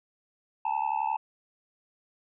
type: tone with amplitude modulation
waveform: triangle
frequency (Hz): 878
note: A5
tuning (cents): -4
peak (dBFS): -20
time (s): 0.65-1.17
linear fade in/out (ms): 5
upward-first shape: sine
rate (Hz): 71.3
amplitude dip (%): 100
effects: resampled to 8000 Hz